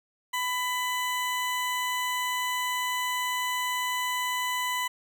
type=tone; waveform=20% pulse; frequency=998 Hz; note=B5; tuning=18 cents sharp; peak=-22 dBFS; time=0.33-4.88 s; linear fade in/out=10 ms; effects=none